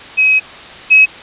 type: tone pair in turn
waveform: sine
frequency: 2542 / 2557 Hz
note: D#7 / D#7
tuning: +36 / +47 cents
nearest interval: unison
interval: 11 cents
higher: second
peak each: -7 / -3 dBFS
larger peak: second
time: 0.17-0.4 / 0.9-1.06 s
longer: first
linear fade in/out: 20 ms
effects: white hiss -32 dBFS RMS until 1.22 s + resampled to 8000 Hz